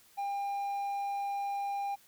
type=tone; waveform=triangle; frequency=801 Hz; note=G5; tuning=37 cents sharp; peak=-30 dBFS; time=0.17-1.96 s; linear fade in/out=20 ms; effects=white hiss -62 dBFS RMS until 2.07 s